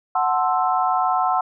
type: chord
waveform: sine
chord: F# half-diminished seventh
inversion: none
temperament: equal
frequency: 740 / 880 / 1046.5 / 1318.5 Hz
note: F#5 / A5 / C6 / E6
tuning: 0 / 0 / 0 / 0 cents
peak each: -20 / -25 / -23 / -24 dBFS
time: 0.15-1.41 s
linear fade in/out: 5 ms
effects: none